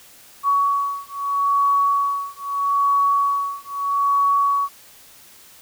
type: beating tone pair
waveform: sine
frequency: 1124 / 1124.78 Hz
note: C#6 / C#6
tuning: +24 / +25 cents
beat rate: 0.78 Hz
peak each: -20 dBFS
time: 0.43-4.69 s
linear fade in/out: 50 ms
effects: white hiss -47 dBFS RMS until 5.61 s